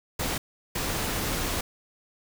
pink noise bursts at uneven times, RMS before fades -29 dBFS, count 2, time 0.19-0.38 / 0.75-1.61 s, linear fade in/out 5 ms, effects none

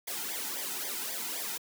white noise with flanger, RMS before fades -36 dBFS, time 0.07-1.58 s, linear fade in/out 10 ms, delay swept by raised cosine 0.72 to 1.82 ms, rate 3.8 Hz, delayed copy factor -0.95, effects high-pass 200 Hz 12 dB/octave

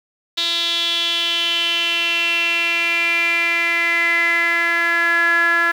sawtooth tone with band-pass filter sweep, 339 Hz, E4, 49 cents sharp, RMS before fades -18 dBFS, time 0.37-5.72 s, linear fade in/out 10 ms, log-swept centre 3700 to 1600 Hz, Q 7.4, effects 7-bit

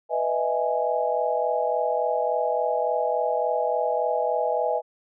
sine chord, E major seventh, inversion second, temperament equal with one note detuned, 493.9 / 615.8 / 659.3 / 830.6 Hz, B4 / D#5 / E5 / G#5, 0 / -18 / 0 / 0 cents, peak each -27 dBFS, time 0.09-4.82 s, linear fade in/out 50 ms, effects none

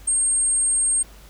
sine tone, 8540 Hz, C9, 34 cents sharp, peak -17 dBFS, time 0.07-1.03 s, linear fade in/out 10 ms, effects added 50 Hz sine -43 dBFS peak until 1.29 s + pink hiss -49 dBFS RMS until 1.29 s

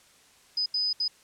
sine tone bursts at uneven times, 5000 Hz, D#8, 8 cents sharp, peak -24 dBFS, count 3, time 0.57-0.66 / 0.74-0.93 / 1-1.08 s, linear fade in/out 5 ms, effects white hiss -58 dBFS RMS until 1.23 s + low-pass 9000 Hz 12 dB/octave

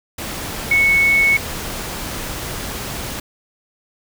sine tone in noise, 2209 Hz, C#7, 7 cents flat, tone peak -11 dBFS, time 0.71-1.37 s, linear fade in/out 5 ms, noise pink, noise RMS -27 dBFS, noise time 0.18-3.2 s, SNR +13 dB, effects none

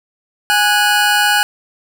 25% pulse tone pair together, 827 / 1470.3 Hz, G#5 / F#6, -8 / -11 cents, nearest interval minor seventh, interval 997 cents, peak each -10 dBFS, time 0.5-1.43 s, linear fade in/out 0 ms, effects none

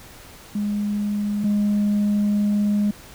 sine tone pair in turn, 206.5 / 206.5 Hz, G#3 / G#3, -10 / -10 cents, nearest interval unison, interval 0 cents, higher neither, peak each -20 / -15 dBFS, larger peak second, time 0.55-1.44 / 1.44-2.91 s, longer second, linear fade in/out 5 ms, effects tanh soft clip ceiling -15 dBFS + pink hiss -44 dBFS RMS until 3.14 s

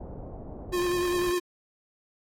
pink low-pass noise, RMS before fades -40 dBFS, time 0-1.31 s, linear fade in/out 10 ms, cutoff 740 Hz, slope 24 dB/octave
square tone with vibrato, 354.6 Hz, F4, 26 cents sharp, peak -25 dBFS, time 0.72-1.4 s, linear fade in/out 20 ms, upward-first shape triangle, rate 10 Hz, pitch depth 33 cents each way
effects AAC 48 kbps

